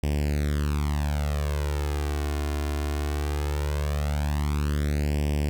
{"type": "tone with flanger", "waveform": "sawtooth", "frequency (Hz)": 73.42, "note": "D2", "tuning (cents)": 0, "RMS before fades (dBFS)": -26, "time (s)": [0.03, 5.49], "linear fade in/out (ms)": 0, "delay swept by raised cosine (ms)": [0.37, 2.87], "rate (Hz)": 0.19, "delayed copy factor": 0.9, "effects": ["10-bit"]}